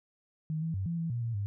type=tone with pitch steps; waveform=sine; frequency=156.7 / 162.9 / 95.9 / 168.8 / 165.4 / 119.1 / 115.9 / 101.2 Hz; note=D#3 / E3 / G2 / E3 / E3 / A#2 / A#2 / G#2; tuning=+13 / -20 / -37 / +41 / +6 / +38 / -10 / -44 cents; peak=-30 dBFS; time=0.5-1.46 s; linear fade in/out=0 ms; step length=120 ms; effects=none